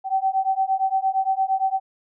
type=beating tone pair; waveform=sine; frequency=764 / 772.7 Hz; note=G5 / G5; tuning=-45 / -25 cents; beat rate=8.7 Hz; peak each=-22 dBFS; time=0.04-1.8 s; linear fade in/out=50 ms; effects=none